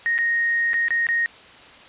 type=tone with dropouts; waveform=sine; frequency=1864.7 Hz; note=A#6; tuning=in tune; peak=-18 dBFS; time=0.06-1.26 s; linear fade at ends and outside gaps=0 ms; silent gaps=0.18-0.187 / 0.733-0.741 / 0.883-0.906 / 1.068-1.088 s; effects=white hiss -45 dBFS RMS until 1.88 s + resampled to 8000 Hz